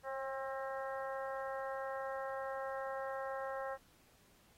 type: harmonic tone with a mistuned harmonic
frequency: 266.8 Hz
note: C4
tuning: 34 cents sharp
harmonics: 2 / 3 / 4 / 5 / 6 / 7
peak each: -41 / -45 / -47 / -49 / -51 / -52 dBFS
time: 0.03-3.78 s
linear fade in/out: 50 ms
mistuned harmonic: 2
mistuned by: +17 cents
effects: pink hiss -68 dBFS RMS until 4.57 s + AAC 48 kbps